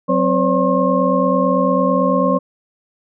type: tone cluster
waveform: sine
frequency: 185.6 / 261.4 / 517 / 566 / 1072 Hz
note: F#3 / C4 / C5 / C#5 / C6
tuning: +6 / -1 / -21 / +36 / +42 cents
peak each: -19 dBFS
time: 0.08-2.39 s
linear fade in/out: 20 ms
effects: none